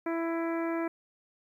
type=harmonic tone; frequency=331.9 Hz; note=E4; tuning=12 cents sharp; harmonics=1 / 2 / 3 / 4 / 5 / 6 / 7; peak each=-30 / -36 / -40 / -42 / -44 / -46 / -47 dBFS; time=0.06-0.88 s; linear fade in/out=5 ms; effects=11-bit

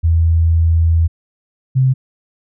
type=tone pair in turn; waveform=sine; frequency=82.41 / 130.82 Hz; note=E2 / C3; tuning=0 / 0 cents; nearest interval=minor sixth; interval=800 cents; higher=second; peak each=-9 dBFS; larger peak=neither; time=0.03-1.08 / 1.75-1.94 s; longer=first; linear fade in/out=20 ms; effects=none

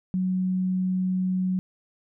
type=tone; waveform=sine; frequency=185.2 Hz; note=F#3; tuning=2 cents sharp; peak=-22 dBFS; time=0.14-1.59 s; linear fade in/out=0 ms; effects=none

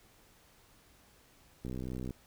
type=click train; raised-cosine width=3 ms; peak=-27 dBFS; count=30; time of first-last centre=1.65-2.107 s; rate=63.4 Hz; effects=pink hiss -63 dBFS RMS until 2.26 s

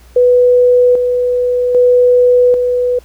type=tone with tremolo; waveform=sine; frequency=493.9 Hz; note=B4; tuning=in tune; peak=-5 dBFS; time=0.16-2.99 s; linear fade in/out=5 ms; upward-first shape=square; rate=0.63 Hz; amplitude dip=45%; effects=added 60 Hz sine -39 dBFS peak until 3.04 s + pink hiss -47 dBFS RMS until 3.04 s

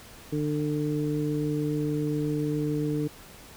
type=harmonic tone; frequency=149.4 Hz; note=D3; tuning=30 cents sharp; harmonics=1 / 2 / 3; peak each=-29 / -28 / -32 dBFS; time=0.32-3.08 s; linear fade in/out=10 ms; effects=pink hiss -48 dBFS RMS until 3.56 s

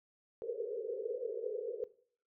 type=band-pass noise; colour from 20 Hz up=white; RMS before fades=-39 dBFS; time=0.42-1.84 s; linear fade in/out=0 ms; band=410 to 500 Hz; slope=96 dB/octave; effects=noise-tail reverb RT60 0.5 s tail -17 dB re dry

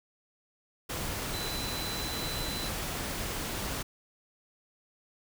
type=tone in noise; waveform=sine; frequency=4008 Hz; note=B7; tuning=25 cents sharp; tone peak=-38 dBFS; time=1.33-2.69 s; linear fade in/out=10 ms; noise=pink; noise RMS=-35 dBFS; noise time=0.89-3.83 s; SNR=-6 dB; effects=none

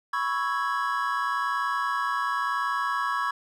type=chord; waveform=triangle; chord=C# minor seventh; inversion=third; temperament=equal; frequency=987.8 / 1108.7 / 1318.5 / 1661.2 Hz; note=B5 / C#6 / E6 / G#6; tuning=0 / 0 / 0 / 0 cents; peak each=-30 / -26 / -31 / -29 dBFS; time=0.13-3.31 s; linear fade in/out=5 ms; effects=none

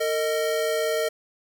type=tone pair together; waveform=square; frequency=454.4 / 623 Hz; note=A#4 / D#5; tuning=-44 / +2 cents; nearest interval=perfect fourth; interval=546 cents; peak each=-26 dBFS; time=0-1.09 s; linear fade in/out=10 ms; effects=none

